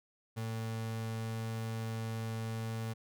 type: tone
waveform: 35% pulse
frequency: 112.4 Hz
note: A2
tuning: 37 cents sharp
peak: -34 dBFS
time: 0.36-2.94 s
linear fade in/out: 20 ms
effects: none